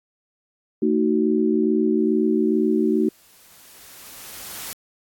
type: chord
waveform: sine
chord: D# diminished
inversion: second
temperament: just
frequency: 224 / 311.1 / 373.4 Hz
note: A3 / D#4 / F#4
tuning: +31 / 0 / +16 cents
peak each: -21 dBFS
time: 0.82-3.09 s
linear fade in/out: 5 ms
type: noise with exponential growth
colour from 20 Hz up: white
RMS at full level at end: -32 dBFS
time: 1.97-4.73 s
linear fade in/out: 0 ms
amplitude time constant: 600 ms
effects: AAC 64 kbps